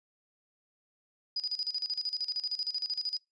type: tone with tremolo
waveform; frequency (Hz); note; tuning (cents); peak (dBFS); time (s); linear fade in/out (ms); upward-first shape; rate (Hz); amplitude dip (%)
sine; 4941; D#8; -13; -29; 1.36-3.18; 5; square; 13; 80
effects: noise-tail reverb RT60 0.2 s tail -25 dB re dry + resampled to 22050 Hz